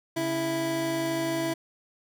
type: tone pair together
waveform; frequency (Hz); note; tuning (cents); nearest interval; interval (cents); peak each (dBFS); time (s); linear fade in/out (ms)
25% pulse; 138.72 / 329.6; C#3 / E4; +2 / 0; octave + minor third; 1498; -32 / -23; 0.16-1.54; 10
effects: none